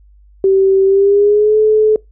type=tone with pitch glide; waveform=sine; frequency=386.1 to 430.9 Hz; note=G4 to A4; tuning=-26 to -36 cents; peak=-7 dBFS; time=0.44-1.96 s; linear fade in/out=2 ms; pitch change=+190 cents; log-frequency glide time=0.85-1.57 s; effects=noise-tail reverb RT60 0.2 s tail -24 dB re dry + added 50 Hz sine -42 dBFS peak until 2.11 s